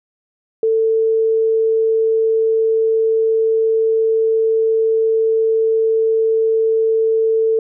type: tone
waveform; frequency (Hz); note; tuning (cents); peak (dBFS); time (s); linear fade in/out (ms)
sine; 445.7; A4; +22; -12; 0.63-7.59; 2
effects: none